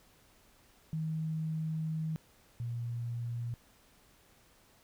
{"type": "tone pair in turn", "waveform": "sine", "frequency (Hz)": [158.4, 118.67], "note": ["D#3", "A#2"], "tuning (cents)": [31, 31], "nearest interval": "perfect fourth", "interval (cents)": 500, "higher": "first", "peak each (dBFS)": [-32, -34], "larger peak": "first", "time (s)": [[0.93, 2.16], [2.6, 3.54]], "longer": "first", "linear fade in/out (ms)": 0, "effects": ["pink hiss -64 dBFS RMS until 4.83 s"]}